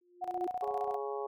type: tone with exponential growth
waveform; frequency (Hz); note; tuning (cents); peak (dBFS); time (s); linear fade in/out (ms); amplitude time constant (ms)
sine; 353.8; F4; +23; -30; 0.01-0.47; 5; 98
type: tone with tremolo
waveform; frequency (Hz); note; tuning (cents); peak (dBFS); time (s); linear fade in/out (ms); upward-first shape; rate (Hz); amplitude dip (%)
sine; 732; F#5; -19; -31; 0.21-0.97; 20; square; 15; 75
type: harmonic tone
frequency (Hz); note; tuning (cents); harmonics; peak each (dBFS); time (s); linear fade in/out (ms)
138.59; C#3; 0; 3 / 4 / 5 / 6 / 7 / 8; -36 / -43 / -45 / -41 / -49 / -44; 0.62-1.27; 10
effects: MP3 96 kbps